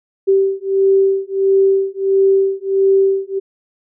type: beating tone pair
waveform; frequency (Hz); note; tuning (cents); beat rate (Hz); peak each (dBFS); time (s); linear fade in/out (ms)
sine; 387.9 / 389.4; G4 / G4; -18 / -12; 1.5; -14; 0.27-3.4; 20
effects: none